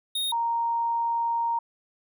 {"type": "tone pair in turn", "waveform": ["square", "sine"], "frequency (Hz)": [3714, 930.6], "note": ["A#7", "A#5"], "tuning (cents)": [-7, -3], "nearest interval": "2 octaves", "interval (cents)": 2396, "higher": "first", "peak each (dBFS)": [-26, -23], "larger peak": "second", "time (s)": [[0.15, 0.32], [0.32, 1.59]], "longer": "second", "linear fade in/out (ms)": 5, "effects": []}